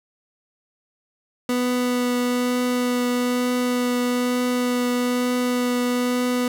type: tone with vibrato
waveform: 30% pulse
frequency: 246.9 Hz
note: B3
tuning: in tune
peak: -17 dBFS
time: 1.49-6.48 s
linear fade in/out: 2 ms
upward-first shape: triangle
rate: 1.1 Hz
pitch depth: 10 cents each way
effects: none